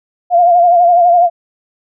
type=tone with vibrato; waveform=sine; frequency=698.5 Hz; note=F5; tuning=in tune; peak=-5 dBFS; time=0.3-1.3 s; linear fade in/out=50 ms; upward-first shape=sine; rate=12 Hz; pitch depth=53 cents each way; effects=none